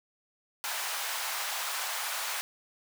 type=high-pass noise; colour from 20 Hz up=pink; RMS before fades=-34 dBFS; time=0.64-2.41 s; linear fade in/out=0 ms; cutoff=780 Hz; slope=24 dB/octave; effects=none